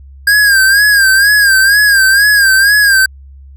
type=tone with vibrato; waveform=square; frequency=1615 Hz; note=G#6; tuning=49 cents flat; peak=-6 dBFS; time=0.27-3.06 s; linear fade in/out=5 ms; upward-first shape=sine; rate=2.1 Hz; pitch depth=81 cents each way; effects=added 68 Hz sine -32 dBFS peak until 3.56 s

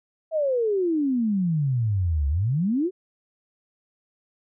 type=exponential two-way sweep; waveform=sine; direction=down then up; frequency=659.3 to 68.1 to 392.4 Hz; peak=-20 dBFS; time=0.31-2.91 s; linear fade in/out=50 ms; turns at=2.28 s; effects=none

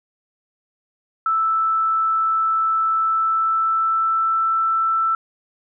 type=tone with pitch glide; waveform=sine; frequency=1318.5 to 1328.4 Hz; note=E6 to E6; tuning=0 to +13 cents; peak=-16 dBFS; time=1.26-5.15 s; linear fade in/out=2 ms; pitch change=+13 cents; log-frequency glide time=2.95-4.51 s; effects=none

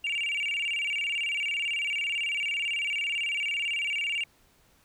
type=tone with vibrato; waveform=sine; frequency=2530 Hz; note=D#7; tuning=28 cents sharp; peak=-25 dBFS; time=0.04-4.24 s; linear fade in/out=5 ms; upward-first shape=square; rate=18 Hz; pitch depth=170 cents each way; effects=tanh soft clip ceiling -25 dBFS + pink hiss -63 dBFS RMS until 4.84 s

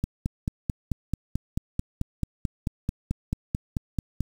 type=click train; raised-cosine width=5 ms; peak=-13 dBFS; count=20; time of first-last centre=0.04-4.207 s; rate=4.56 Hz; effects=7-bit

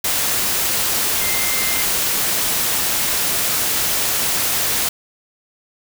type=tone in noise; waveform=sine; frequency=2093 Hz; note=C7; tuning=in tune; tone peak=-26 dBFS; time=1.21-1.83 s; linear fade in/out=5 ms; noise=white; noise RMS=-19 dBFS; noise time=0.04-4.89 s; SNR=-10 dB; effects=none

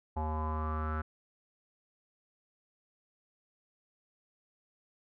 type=tone with low-pass filter sweep; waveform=square; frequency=77.78 Hz; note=D#2; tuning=in tune; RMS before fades=-34 dBFS; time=0.16-1.02 s; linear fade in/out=10 ms; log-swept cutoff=860 to 1400 Hz; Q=7.8; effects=none

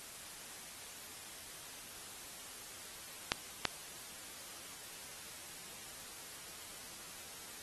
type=clicks; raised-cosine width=0.2 ms; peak=-12 dBFS; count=2; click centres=3.319 / 3.653 s; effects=white hiss -50 dBFS RMS until 7.62 s + AAC 32 kbps

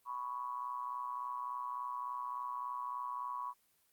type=ring-modulated tone; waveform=triangle; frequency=61.74 Hz; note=B1; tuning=in tune; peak=-33 dBFS; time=0.05-3.54 s; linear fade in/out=50 ms; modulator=1050 Hz; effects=white hiss -73 dBFS RMS until 3.92 s + Opus 24 kbps

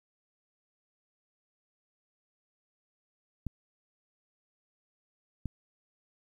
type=clicks; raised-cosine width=5 ms; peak=-22 dBFS; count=2; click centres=3.467 / 5.457 s; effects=10-bit

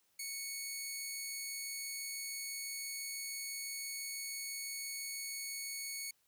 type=tone; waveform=10% pulse; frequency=2217 Hz; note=C#7; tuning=in tune; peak=-31 dBFS; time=0.19-6.11 s; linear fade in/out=5 ms; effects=white hiss -75 dBFS RMS until 6.27 s

